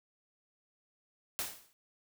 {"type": "noise with exponential decay", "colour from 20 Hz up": "white", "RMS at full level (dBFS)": -33, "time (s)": [1.39, 1.73], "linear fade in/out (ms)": 0, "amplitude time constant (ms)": 73, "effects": []}